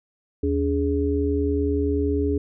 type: tone cluster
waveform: sine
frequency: 78.9 / 285.6 / 416.1 Hz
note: D#2 / D4 / G#4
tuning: +25 / -48 / +3 cents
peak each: -24 dBFS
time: 0.43-2.38 s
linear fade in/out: 5 ms
effects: none